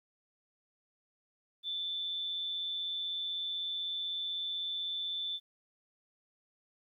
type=tone with amplitude modulation; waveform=sine; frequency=3520 Hz; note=A7; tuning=in tune; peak=-32 dBFS; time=1.63-5.4 s; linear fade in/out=50 ms; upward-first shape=sine; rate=176 Hz; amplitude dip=40%; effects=12-bit